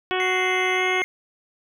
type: harmonic tone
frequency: 370 Hz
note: F#4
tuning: in tune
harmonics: 1 / 2 / 3 / 4 / 5 / 6 / 7 / 8 / 9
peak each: -25 / -28 / -30 / -31 / -32 / -33 / -33 / -34 / -35 dBFS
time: 0.11-1.02 s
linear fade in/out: 0 ms
type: tone with pitch glide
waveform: triangle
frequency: 2093 to 2130 Hz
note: C7 to C7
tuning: 0 to +30 cents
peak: -22 dBFS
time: 0.2-1.04 s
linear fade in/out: 0 ms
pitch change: +30 cents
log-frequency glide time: 0.75-0.81 s
effects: none